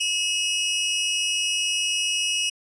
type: tone pair together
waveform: sawtooth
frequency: 2587 / 2900 Hz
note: E7 / F#7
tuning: -33 / -35 cents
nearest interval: major second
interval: 198 cents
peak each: -24 / -20 dBFS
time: 0-2.5 s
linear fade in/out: 10 ms
effects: resampled to 24000 Hz